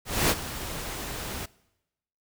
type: noise with ADSR envelope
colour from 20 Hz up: pink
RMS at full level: -21 dBFS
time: 0.05-1.46 s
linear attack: 250 ms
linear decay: 44 ms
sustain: -14 dB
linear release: 9 ms
effects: noise-tail reverb RT60 0.9 s tail -22 dB re dry